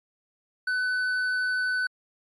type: tone with hard clipping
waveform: triangle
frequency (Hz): 1502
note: F#6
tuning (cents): +26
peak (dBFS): -25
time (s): 0.67-1.87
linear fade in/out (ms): 5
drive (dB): 8
effects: MP3 48 kbps